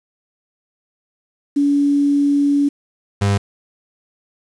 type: tone pair in turn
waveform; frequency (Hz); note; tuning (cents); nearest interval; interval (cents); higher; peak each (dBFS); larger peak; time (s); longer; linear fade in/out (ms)
sine / 35% pulse; 285 / 100.24; C#4 / G2; +48 / +39; octave + tritone; 1809; first; -12; neither; 1.56-2.69 / 3.21-3.38; first; 10
effects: resampled to 22050 Hz + 7-bit